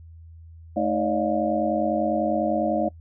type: tone cluster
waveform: sine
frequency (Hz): 217.5 / 313.3 / 563 / 613 / 707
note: A3 / D#4 / C#5 / D#5 / F5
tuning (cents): -20 / +12 / +27 / -26 / +21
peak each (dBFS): -27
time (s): 0.76-2.89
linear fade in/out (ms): 10
effects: noise-tail reverb RT60 0.1 s tail -22 dB re dry + added 82 Hz sine -42 dBFS peak until 3 s